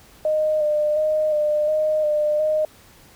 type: tone with vibrato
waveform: sine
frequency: 609 Hz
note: D#5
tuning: 37 cents flat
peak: -17 dBFS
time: 0.25-2.65 s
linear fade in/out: 2 ms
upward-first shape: square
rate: 1.4 Hz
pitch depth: 22 cents each way
effects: pink hiss -50 dBFS RMS until 3.15 s